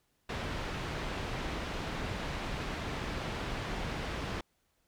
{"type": "low-pass noise", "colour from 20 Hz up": "pink", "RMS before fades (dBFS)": -37, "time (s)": [0.29, 4.41], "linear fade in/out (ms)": 5, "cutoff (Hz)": 3400, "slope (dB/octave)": 12, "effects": ["pink hiss -75 dBFS RMS until 4.87 s"]}